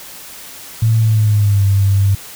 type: tone with pitch glide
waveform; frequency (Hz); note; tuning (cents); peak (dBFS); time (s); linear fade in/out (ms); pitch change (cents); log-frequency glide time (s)
sine; 112 to 98.63; A2 to G2; +31 to +11; -9; 0.82-2.15; 5; -220; 1.01-1.65
effects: white hiss -34 dBFS RMS until 2.35 s